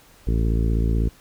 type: harmonic tone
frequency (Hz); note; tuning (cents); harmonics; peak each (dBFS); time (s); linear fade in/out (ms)
56; A1; +31; 1 / 2 / 3 / 4 / 5 / 6 / 7 / 8; -19 / -25 / -29 / -31 / -33 / -35 / -36 / -37; 0.27-1.09; 5
effects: pink hiss -52 dBFS RMS until 1.2 s